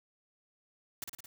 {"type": "noise with echo", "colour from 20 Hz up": "white", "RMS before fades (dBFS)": -39, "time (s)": [1.02, 1.04], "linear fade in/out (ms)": 2, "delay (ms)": 55, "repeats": 4, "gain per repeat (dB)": -3, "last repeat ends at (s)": 1.26, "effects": []}